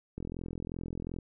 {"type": "click train", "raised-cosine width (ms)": 3, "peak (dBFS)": -25, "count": 44, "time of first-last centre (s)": [0.18, 1.187], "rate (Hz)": 42.7, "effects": []}